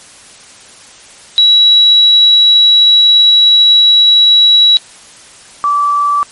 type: tone pair in turn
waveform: sine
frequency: 3900 / 1159.5 Hz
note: B7 / D6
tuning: -23 / -22 cents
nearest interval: octave + major sixth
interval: 2099 cents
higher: first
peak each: -3 / -8 dBFS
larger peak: first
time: 1.38-4.77 / 5.64-6.23 s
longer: first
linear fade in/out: 0 ms
effects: white hiss -37 dBFS RMS until 6.31 s + MP3 48 kbps